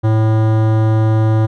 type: tone with hard clipping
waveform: sine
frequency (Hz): 109.9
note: A2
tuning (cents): -2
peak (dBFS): -12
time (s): 0.03-1.47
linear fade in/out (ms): 20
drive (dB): 17
effects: none